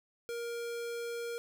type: tone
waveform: square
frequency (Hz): 470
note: A#4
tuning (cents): +14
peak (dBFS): -37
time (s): 0.29-1.38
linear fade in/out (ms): 0
effects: none